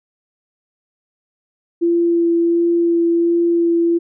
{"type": "tone with vibrato", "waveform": "sine", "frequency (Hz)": 339.6, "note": "F4", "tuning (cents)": -48, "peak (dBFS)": -12, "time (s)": [1.81, 3.99], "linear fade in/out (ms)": 20, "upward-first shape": "sine", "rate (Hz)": 1.4, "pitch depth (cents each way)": 10, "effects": []}